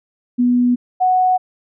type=tone pair in turn; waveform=sine; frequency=245.3 / 739.1 Hz; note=B3 / F#5; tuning=-12 / -2 cents; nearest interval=octave + perfect fifth; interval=1910 cents; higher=second; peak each=-11 / -11 dBFS; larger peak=neither; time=0.38-0.76 / 1-1.38 s; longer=neither; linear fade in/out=20 ms; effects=none